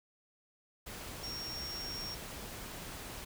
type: tone in noise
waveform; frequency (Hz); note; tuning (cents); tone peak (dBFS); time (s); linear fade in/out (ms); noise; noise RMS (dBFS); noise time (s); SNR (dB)
sine; 5550; F8; -12; -40; 1.23-2.15; 10; pink; -45; 0.86-3.25; +2
effects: none